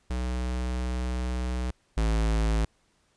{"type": "tone pair in turn", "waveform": "square", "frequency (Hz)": [62.1, 54.86], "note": ["B1", "A1"], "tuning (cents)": [10, -4], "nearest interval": "major second", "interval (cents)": 214, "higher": "first", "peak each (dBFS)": [-28, -23], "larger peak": "second", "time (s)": [[0.1, 1.71], [1.97, 2.65]], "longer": "first", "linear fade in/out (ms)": 5, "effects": ["pink hiss -68 dBFS RMS until 3.16 s", "resampled to 22050 Hz"]}